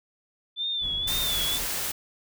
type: tone with vibrato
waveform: sine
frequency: 3500 Hz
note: A7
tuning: 10 cents flat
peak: -26 dBFS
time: 0.56-1.6 s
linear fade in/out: 50 ms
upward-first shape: sine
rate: 2 Hz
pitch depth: 75 cents each way
type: noise with tremolo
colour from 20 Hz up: brown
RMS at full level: -38 dBFS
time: 0.8-1.69 s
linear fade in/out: 50 ms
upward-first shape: sine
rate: 3.9 Hz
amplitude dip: 30%
type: noise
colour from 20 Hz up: white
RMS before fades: -30 dBFS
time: 1.07-1.92 s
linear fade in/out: 10 ms
effects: none